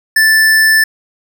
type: tone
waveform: square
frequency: 1760 Hz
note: A6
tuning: in tune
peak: -7 dBFS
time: 0.16-0.84 s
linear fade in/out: 5 ms
effects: none